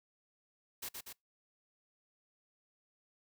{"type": "noise with echo", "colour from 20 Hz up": "white", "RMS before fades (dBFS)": -42, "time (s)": [0.82, 0.89], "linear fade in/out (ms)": 10, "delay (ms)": 120, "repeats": 2, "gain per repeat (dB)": -3, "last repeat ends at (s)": 1.13, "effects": ["noise-tail reverb RT60 0.2 s tail -26 dB re dry"]}